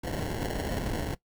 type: noise with sample-and-hold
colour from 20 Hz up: pink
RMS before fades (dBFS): -32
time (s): 0.03-1.15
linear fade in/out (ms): 10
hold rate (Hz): 1225
effects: noise-tail reverb RT60 0.1 s tail -19 dB re dry